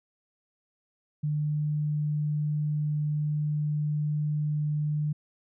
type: tone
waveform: sine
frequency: 149.9 Hz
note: D3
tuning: 36 cents sharp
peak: -25 dBFS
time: 1.23-5.13 s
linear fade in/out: 10 ms
effects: none